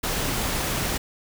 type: noise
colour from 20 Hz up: pink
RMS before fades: -26 dBFS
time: 0.03-0.98 s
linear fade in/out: 10 ms
effects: none